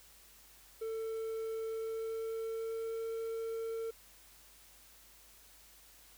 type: tone with pitch glide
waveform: triangle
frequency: 446.5 to 452.5 Hz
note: A4 to A4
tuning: +25 to +48 cents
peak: -34 dBFS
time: 0.81-3.91 s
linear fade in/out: 10 ms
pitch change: +23 cents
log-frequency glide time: 1.71-3.03 s
effects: added 50 Hz sine -67 dBFS peak until 6.17 s + white hiss -60 dBFS RMS until 6.17 s